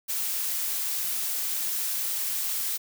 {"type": "noise", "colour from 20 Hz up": "blue", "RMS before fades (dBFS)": -29, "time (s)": [0.08, 2.78], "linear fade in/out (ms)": 20, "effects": []}